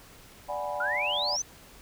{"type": "chord", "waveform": "sine", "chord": "G# half-diminished seventh", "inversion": "second", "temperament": "equal", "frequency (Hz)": [587.3, 740, 830.6, 987.8], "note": ["D5", "F#5", "G#5", "B5"], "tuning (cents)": [0, 0, 0, 0], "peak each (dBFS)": [-34, -36, -36, -37], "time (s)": [0.48, 1.37], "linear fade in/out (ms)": 20}
{"type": "exponential sweep", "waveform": "sine", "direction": "up", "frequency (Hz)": [1375, 6272], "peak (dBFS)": -27, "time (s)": [0.8, 1.42], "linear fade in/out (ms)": 5}
{"effects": ["pink hiss -52 dBFS RMS until 1.81 s"]}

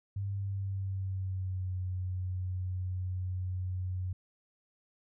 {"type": "tone with pitch glide", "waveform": "sine", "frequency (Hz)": [99.1, 91.93], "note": ["G2", "F#2"], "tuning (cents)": [19, -11], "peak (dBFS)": -32, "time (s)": [0.16, 4.13], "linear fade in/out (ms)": 5, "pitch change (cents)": -130, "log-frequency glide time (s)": [0.34, 1.77], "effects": []}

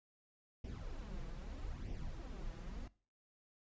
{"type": "noise with flanger", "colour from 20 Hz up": "brown", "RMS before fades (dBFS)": -45, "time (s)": [0.64, 2.88], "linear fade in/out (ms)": 5, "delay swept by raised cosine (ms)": [0.35, 6.05], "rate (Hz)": 0.79, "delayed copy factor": 0.7, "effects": ["noise-tail reverb RT60 0.4 s tail -21 dB re dry", "resampled to 16000 Hz"]}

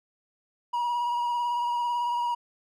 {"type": "tone with vibrato", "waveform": "triangle", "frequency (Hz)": 960, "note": "B5", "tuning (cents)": -49, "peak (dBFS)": -23, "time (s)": [0.73, 2.35], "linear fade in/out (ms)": 10, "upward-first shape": "sine", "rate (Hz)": 18, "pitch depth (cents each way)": 25, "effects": []}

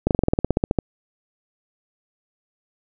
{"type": "slowing click train", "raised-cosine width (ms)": 2, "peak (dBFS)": -4, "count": 14, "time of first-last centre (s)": [0.07, 0.788], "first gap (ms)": 38, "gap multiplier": 1.06, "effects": []}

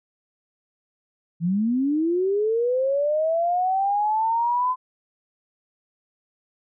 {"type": "linear sweep", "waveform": "sine", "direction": "up", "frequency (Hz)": [160, 1025], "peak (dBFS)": -19, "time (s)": [1.4, 4.76], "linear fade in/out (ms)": 50, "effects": []}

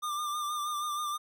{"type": "tone with vibrato", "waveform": "square", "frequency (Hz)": 1196, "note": "D6", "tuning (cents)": 31, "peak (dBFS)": -32, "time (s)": [0.02, 1.18], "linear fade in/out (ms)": 20, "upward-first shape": "sine", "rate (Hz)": 6.3, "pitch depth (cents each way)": 36, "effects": []}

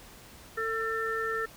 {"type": "harmonic tone", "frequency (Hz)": 448, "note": "A4", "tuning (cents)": 31, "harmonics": [1, 3, 4], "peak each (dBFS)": [-33, -33, -33], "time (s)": [0.57, 1.46], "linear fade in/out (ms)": 10, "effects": ["pink hiss -51 dBFS RMS until 1.56 s"]}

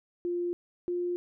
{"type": "tone pair in turn", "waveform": "sine", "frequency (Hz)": [349.9, 352.9], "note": ["F4", "F4"], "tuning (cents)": [3, 18], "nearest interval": "unison", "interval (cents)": 15, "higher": "second", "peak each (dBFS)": -28, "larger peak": "neither", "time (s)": [[0.25, 0.53], [0.88, 1.16]], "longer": "neither", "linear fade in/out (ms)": 0, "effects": []}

